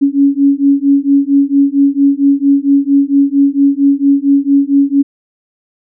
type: beating tone pair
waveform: sine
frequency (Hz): 277.2 / 281.6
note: C#4 / C#4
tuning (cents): 0 / +27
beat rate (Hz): 4.4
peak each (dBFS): -10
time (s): 0.01-5.03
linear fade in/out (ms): 20
effects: none